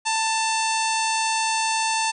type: harmonic tone with a mistuned harmonic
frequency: 891 Hz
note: A5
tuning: 22 cents sharp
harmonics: 1 / 2 / 3 / 4 / 5 / 6 / 7 / 8 / 9 / 10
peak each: -23 / -32 / -28 / -34 / -31 / -36 / -32 / -37 / -36 / -34 dBFS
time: 0.05-2.12 s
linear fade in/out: 20 ms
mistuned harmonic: 2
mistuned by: -18 cents
effects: none